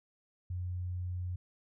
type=tone; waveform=sine; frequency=90 Hz; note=F#2; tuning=47 cents flat; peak=-34 dBFS; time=0.5-1.36 s; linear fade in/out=5 ms; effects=none